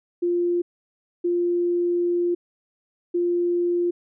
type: tone bursts at uneven times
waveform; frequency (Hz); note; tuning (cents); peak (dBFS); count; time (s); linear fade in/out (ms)
sine; 349.2; F4; 0; -19; 3; 0.22-0.62 / 1.24-2.35 / 3.14-3.91; 10
effects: none